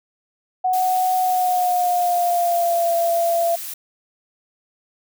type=tone with pitch glide; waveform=sine; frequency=740 to 678.6 Hz; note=F#5 to F5; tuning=0 to -50 cents; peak=-16 dBFS; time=0.64-3.56 s; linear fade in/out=10 ms; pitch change=-150 cents; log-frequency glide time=1.19-2.9 s
type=noise; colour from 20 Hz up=blue; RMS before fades=-31 dBFS; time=0.73-3.74 s; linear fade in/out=5 ms
effects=none